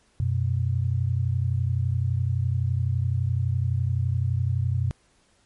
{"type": "tone pair together", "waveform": "sine", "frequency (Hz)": [92.5, 124.32], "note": ["F#2", "B2"], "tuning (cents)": [0, 12], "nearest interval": "perfect fourth", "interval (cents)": 512, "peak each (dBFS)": -24, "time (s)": [0.2, 4.91], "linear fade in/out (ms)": 0, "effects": ["pink hiss -63 dBFS RMS until 5.45 s", "MP3 48 kbps"]}